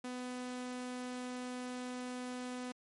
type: tone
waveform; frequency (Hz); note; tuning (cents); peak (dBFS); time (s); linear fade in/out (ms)
sawtooth; 250; B3; +21; -36; 0.04-2.72; 5
effects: MP3 48 kbps